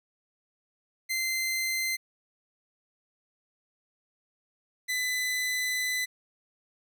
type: tone pair in turn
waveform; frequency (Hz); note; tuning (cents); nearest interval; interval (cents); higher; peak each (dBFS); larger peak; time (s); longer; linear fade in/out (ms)
sawtooth; 2074 / 2006; C7 / B6; -16 / +26; minor second; 58; first; -24; neither; 1.09-1.97 / 4.88-6.06; second; 20
effects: none